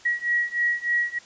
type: beating tone pair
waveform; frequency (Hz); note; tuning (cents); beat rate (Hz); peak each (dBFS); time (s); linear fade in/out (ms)
sine; 1911 / 1914.3; A#6 / A#6; +43 / +45; 3.3; -25 / -24; 0.05-1.19; 10
effects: white hiss -49 dBFS RMS until 1.25 s + resampled to 16000 Hz